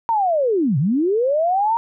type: linear two-way sweep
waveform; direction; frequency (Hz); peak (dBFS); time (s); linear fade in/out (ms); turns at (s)
sine; down then up; 939 to 123.47 to 939; -15; 0.09-1.77; 0; 0.78
effects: none